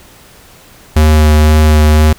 square tone with vibrato, 76.7 Hz, D#2, 24 cents flat, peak -5 dBFS, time 0.96-2.13 s, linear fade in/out 5 ms, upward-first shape sine, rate 2 Hz, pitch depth 13 cents each way, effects pink hiss -40 dBFS RMS until 2.18 s

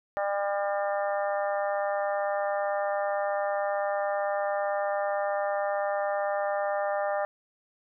harmonic tone, 200.5 Hz, G3, 39 cents sharp, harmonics 3 / 4 / 5 / 6 / 7 / 8 / 9, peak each -28 / -31 / -43 / -37 / -41 / -47 / -39 dBFS, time 0.17-7.25 s, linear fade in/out 0 ms, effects none

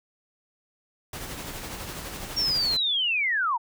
pink noise with tremolo, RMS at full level -35 dBFS, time 1.13-2.77 s, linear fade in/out 2 ms, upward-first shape sine, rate 12 Hz, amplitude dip 35%
sine linear sweep, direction down, 5600 to 869 Hz, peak -22 dBFS, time 2.36-3.58 s, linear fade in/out 20 ms
effects none

